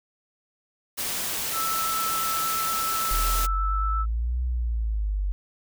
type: noise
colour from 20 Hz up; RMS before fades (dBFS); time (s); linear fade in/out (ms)
white; -29; 0.97-3.47; 20
type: tone with vibrato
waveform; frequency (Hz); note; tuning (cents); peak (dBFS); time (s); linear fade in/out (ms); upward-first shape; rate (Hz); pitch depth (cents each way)
sine; 1318.5; E6; 0; -26; 1.52-4.06; 50; sine; 8.7; 10
type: exponential two-way sweep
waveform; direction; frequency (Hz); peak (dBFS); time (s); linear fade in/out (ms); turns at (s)
sine; up then down; 39.53 to 62.7 to 47.38; -23; 3.11-5.32; 0; 4.43
effects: none